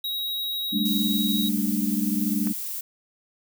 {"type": "tone", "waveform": "square", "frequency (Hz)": 3822, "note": "A#7", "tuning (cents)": 43, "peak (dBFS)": -27, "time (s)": [0.04, 1.49], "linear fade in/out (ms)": 5}
{"type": "chord", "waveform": "sine", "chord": "G suspended second", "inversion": "none", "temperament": "equal with one note detuned", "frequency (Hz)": [199.42, 220, 293.7], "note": ["G3", "A3", "D4"], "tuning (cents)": [30, 0, 0], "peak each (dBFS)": [-26, -26, -29], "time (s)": [0.72, 2.53], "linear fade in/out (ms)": 20}
{"type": "noise", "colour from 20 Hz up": "violet", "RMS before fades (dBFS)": -32, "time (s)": [0.85, 2.81], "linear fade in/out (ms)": 5}
{"type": "click", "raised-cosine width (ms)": 0.5, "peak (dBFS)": -23, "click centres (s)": 2.472}
{"effects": []}